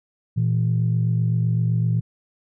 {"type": "tone pair together", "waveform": "sine", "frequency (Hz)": [116.54, 164.36], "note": ["A#2", "E3"], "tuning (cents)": [0, -5], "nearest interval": "tritone", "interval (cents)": 595, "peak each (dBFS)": [-18, -22], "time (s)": [0.36, 2.01], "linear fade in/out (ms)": 20, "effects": ["tanh soft clip ceiling -11 dBFS"]}